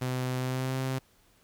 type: tone with pitch glide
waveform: sawtooth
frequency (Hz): 127.6 to 131.41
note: C3 to C3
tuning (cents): -43 to +8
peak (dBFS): -25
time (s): 0.01-0.99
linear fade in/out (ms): 10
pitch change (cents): +51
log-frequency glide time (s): 0.36-0.77
effects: pink hiss -64 dBFS RMS until 1.43 s